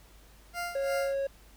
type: tone with tremolo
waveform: 20% pulse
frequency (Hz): 698.5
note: F5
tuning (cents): 0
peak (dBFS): -27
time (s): 0.53-1.16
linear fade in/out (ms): 50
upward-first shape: sine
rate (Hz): 2.9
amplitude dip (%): 80
type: tone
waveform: triangle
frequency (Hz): 549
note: C#5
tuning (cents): -17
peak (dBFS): -26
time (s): 0.75-1.27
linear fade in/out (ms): 5
effects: added 50 Hz sine -55 dBFS peak until 1.56 s + pink hiss -59 dBFS RMS until 1.56 s